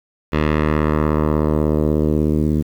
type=tone with low-pass filter sweep; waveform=10% pulse; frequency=76.5 Hz; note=D#2; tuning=29 cents flat; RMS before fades=-17 dBFS; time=0.32-2.63 s; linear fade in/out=20 ms; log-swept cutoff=2700 to 260 Hz; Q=1.2; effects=7-bit